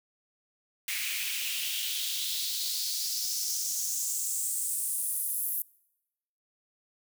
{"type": "noise with high-pass filter sweep", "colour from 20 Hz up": "white", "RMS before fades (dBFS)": -32, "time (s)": [0.88, 5.62], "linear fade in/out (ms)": 2, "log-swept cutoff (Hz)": [2200, 12000], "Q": 3.3, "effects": ["noise-tail reverb RT60 0.9 s tail -25 dB re dry"]}